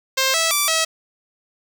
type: tone with pitch steps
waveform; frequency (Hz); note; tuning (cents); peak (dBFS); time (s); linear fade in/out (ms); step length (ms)
5% pulse; 529 / 654 / 1166 / 646; C5 / E5 / D6 / E5; +19 / -14 / -13 / -35; -5; 0.17-0.85; 10; 170
effects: none